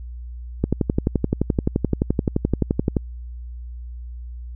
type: click train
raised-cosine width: 3 ms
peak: -5 dBFS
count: 28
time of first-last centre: 0.64-2.968 s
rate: 11.6 Hz
effects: added 60 Hz sine -31 dBFS peak until 4.55 s